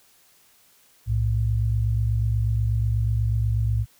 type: tone pair together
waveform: sine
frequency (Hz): 61.79 / 110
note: B1 / A2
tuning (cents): +2 / 0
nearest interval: minor seventh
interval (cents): 998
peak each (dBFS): -24 / -21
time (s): 1.06-3.86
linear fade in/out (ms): 50
effects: white hiss -58 dBFS RMS until 3.99 s